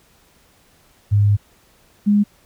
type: tone pair in turn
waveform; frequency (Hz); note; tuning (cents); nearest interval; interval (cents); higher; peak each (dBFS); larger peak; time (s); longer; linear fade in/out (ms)
sine; 102.6 / 205.8; G#2 / G#3; -21 / -16; octave; 1205; second; -11; neither; 1.11-1.37 / 2.06-2.24; first; 20
effects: pink hiss -55 dBFS RMS until 2.45 s